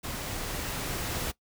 pink noise with level ramp, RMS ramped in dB -36 to -32 dBFS, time 0.03-1.32 s, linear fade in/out 20 ms, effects noise-tail reverb RT60 0.1 s tail -19 dB re dry

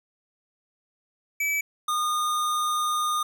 square tone pair in turn, 2300 / 1222.3 Hz, D7 / D#6, -37 / -31 cents, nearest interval major seventh, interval 1094 cents, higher first, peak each -24 dBFS, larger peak neither, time 1.4-1.61 / 1.88-3.23 s, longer second, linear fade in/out 5 ms, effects 11-bit

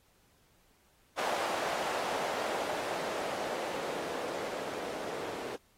violet noise with low-pass filter sweep, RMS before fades -36 dBFS, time 1.17-5.57 s, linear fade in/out 20 ms, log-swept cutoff 710 to 430 Hz, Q 1.6, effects pink hiss -68 dBFS RMS until 5.77 s + AAC 48 kbps

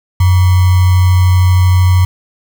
sine tone with sample-and-hold, 91.3 Hz, F#2, 23 cents flat, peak -5 dBFS, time 0.2-2.05 s, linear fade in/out 5 ms, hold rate 1050 Hz, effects none

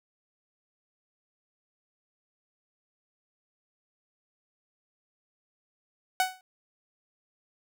sawtooth tone with exponential decay, 746 Hz, F#5, 14 cents sharp, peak -16 dBFS, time 6.2-6.41 s, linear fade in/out 1 ms, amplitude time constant 44 ms, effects none

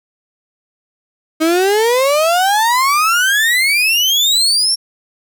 35% pulse exponential sweep, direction up, 311 to 5580 Hz, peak -9 dBFS, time 1.4-4.76 s, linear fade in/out 20 ms, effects none

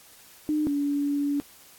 sine tone pair in turn, 303.1 / 286.1 Hz, D#4 / D4, -45 / -45 cents, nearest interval minor second, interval 100 cents, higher first, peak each -22 / -23 dBFS, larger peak first, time 0.49-0.67 / 0.67-1.4 s, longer second, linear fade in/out 0 ms, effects white hiss -52 dBFS RMS until 1.78 s + AAC 64 kbps

